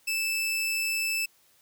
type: tone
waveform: sawtooth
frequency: 2634 Hz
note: E7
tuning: 2 cents flat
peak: -23 dBFS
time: 0.07-1.26 s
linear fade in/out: 10 ms
effects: white hiss -63 dBFS RMS until 1.61 s + high-pass 60 Hz 12 dB/octave